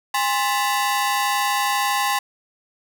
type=ring-modulated tone; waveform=sawtooth; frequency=932.3 Hz; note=A#5; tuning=in tune; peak=-12 dBFS; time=0.14-2.19 s; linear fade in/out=5 ms; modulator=119 Hz; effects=none